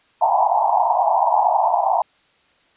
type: band-pass noise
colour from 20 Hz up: white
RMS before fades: -17 dBFS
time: 0.21-2.02 s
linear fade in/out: 5 ms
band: 660 to 970 Hz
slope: 96 dB/octave
effects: white hiss -58 dBFS RMS until 2.76 s + resampled to 8000 Hz